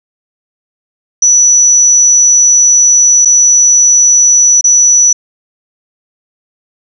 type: tone with dropouts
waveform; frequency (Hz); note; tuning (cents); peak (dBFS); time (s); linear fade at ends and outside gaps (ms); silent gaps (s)
sine; 5920; F#8; 0; -3; 1.22-5.13; 5; 3.25-3.255 / 4.611-4.641
effects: none